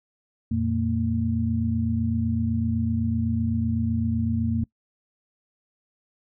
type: tone cluster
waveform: sine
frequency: 86.8 / 114.7 / 228.5 Hz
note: F2 / A#2 / A#3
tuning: -10 / -28 / -34 cents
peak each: -27 / -28 / -24 dBFS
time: 0.51-4.64 s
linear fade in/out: 5 ms
effects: noise-tail reverb RT60 0.1 s tail -23 dB re dry